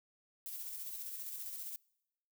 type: noise with tremolo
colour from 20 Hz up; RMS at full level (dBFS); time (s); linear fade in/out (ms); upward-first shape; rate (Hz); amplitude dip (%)
violet; -43; 0.46-1.76; 0; square; 15; 30
effects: noise-tail reverb RT60 0.9 s tail -26 dB re dry